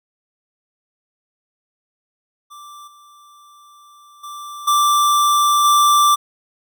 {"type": "tone with level steps", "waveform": "square", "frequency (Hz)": 1174.7, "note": "D6", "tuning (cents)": 0, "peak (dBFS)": [-37, -45, -31, -13, -11], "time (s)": [2.5, 6.16], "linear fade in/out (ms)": 20, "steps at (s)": [2.87, 4.23, 4.67, 5.64], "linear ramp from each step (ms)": 10, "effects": []}